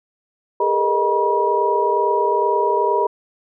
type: tone cluster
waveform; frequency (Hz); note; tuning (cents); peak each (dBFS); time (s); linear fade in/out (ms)
sine; 406.4 / 448.7 / 477.2 / 619 / 963; G#4 / A4 / A#4 / D#5 / B5; -38 / +34 / +41 / -9 / -44; -20 / -24 / -27 / -24 / -18; 0.6-3.07; 5
effects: none